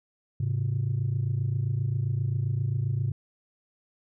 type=tone pair together; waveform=sine; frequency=105.74 / 133.3 Hz; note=G#2 / C3; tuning=+32 / +33 cents; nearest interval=major third; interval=401 cents; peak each=-26 dBFS; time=0.4-3.12 s; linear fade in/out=5 ms; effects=tanh soft clip ceiling -20 dBFS